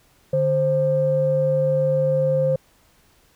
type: tone pair together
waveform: sine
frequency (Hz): 147.86 / 526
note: D3 / C5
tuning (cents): +12 / +9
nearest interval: octave + minor seventh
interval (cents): 2197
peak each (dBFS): -22 / -17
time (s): 0.33-2.56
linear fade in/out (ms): 5
effects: tanh soft clip ceiling -9 dBFS + pink hiss -58 dBFS RMS until 3.35 s